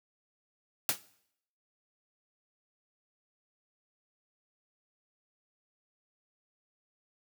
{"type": "noise with exponential decay", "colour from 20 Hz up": "white", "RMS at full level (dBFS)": -24, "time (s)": [0.89, 1.01], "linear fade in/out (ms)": 1, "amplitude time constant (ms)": 24, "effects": ["noise-tail reverb RT60 0.7 s tail -19 dB re dry", "high-pass 100 Hz 12 dB/octave"]}